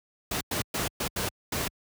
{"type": "noise bursts at uneven times", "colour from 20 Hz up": "pink", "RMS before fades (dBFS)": -29, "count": 6, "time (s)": [[0.31, 0.41], [0.51, 0.62], [0.74, 0.88], [1, 1.08], [1.16, 1.29], [1.52, 1.68]], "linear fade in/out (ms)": 5, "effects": ["high-pass 60 Hz 12 dB/octave"]}